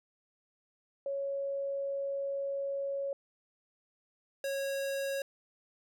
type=tone pair in turn; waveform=sine / square; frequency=554.4 / 549.3 Hz; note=C#5 / C#5; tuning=0 / -16 cents; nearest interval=unison; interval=16 cents; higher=first; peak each=-32 / -33 dBFS; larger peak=first; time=1.06-3.13 / 4.44-5.22 s; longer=first; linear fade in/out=2 ms; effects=none